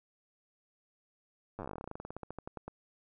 slowing click train, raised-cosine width 1 ms, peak -27 dBFS, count 28, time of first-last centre 1.59-2.68 s, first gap 9 ms, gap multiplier 1.1, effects none

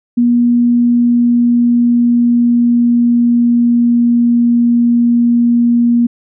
sine tone with pitch glide, 240 to 237.5 Hz, B3 to A#3, -49 to +33 cents, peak -7 dBFS, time 0.17-6.07 s, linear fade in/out 10 ms, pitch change -18 cents, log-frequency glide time 0.56-4.56 s, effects none

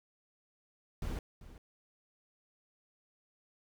brown noise with echo, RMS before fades -37 dBFS, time 1.02-1.19 s, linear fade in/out 2 ms, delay 390 ms, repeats 1, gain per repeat -15 dB, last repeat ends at 1.58 s, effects none

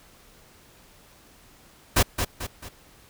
pink noise with echo, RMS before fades -18 dBFS, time 1.96-2.03 s, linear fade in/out 10 ms, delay 220 ms, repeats 3, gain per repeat -7 dB, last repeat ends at 2.69 s, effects pink hiss -54 dBFS RMS until 3.09 s

